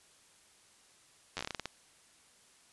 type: slowing click train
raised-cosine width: 0.2 ms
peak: -19 dBFS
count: 11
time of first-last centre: 1.37-1.657 s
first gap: 10 ms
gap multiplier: 1.22
effects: white hiss -63 dBFS RMS until 2.72 s + resampled to 24000 Hz